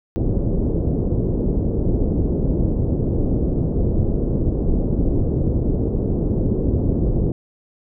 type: low-pass noise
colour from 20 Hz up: pink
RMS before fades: -19 dBFS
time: 0.16-7.32 s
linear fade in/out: 0 ms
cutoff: 440 Hz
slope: 24 dB/octave
effects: none